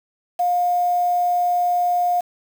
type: tone with quantisation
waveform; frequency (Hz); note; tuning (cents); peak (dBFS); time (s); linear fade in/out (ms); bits
sine; 710; F5; +28; -16; 0.39-2.21; 10; 6
effects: none